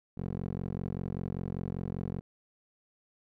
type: tone with band-pass filter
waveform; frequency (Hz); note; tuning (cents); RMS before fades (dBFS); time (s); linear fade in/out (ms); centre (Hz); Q
15% pulse; 45.13; F#1; -42; -36; 0.17-2.21; 10; 230; 1.1
effects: none